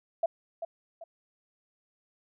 sine tone with echo, 666 Hz, E5, 18 cents sharp, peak -23 dBFS, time 0.23-0.26 s, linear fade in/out 5 ms, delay 390 ms, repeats 2, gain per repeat -9 dB, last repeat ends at 1.04 s, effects none

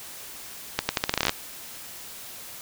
accelerating click train, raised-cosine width 0.2 ms, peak -4 dBFS, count 13, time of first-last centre 0.79-1.294 s, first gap 100 ms, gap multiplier 0.82, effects white hiss -41 dBFS RMS until 2.61 s

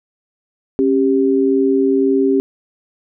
sine tone pair together, 272.1 / 393.9 Hz, C#4 / G4, -32 / +8 cents, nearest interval tritone, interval 640 cents, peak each -14 dBFS, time 0.79-2.4 s, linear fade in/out 0 ms, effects none

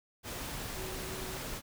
sine tone in noise, 375.5 Hz, F#4, 26 cents sharp, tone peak -45 dBFS, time 0.74-1.4 s, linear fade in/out 50 ms, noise pink, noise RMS -40 dBFS, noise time 0.23-1.62 s, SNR -8 dB, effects none

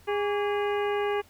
harmonic tone with a mistuned harmonic, 410 Hz, G#4, 22 cents flat, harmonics 1 / 2 / 3 / 4 / 5 / 6 / 7, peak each -26 / -32 / -36 / -38 / -40 / -42 / -43 dBFS, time 0.07-1.22 s, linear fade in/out 20 ms, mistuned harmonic 3, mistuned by -110 cents, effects added 85 Hz sine -58 dBFS peak until 1.29 s + pink hiss -58 dBFS RMS until 1.29 s

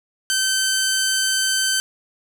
10% pulse tone, 1542 Hz, G6, 29 cents flat, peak -9 dBFS, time 0.3-1.8 s, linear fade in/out 0 ms, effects none

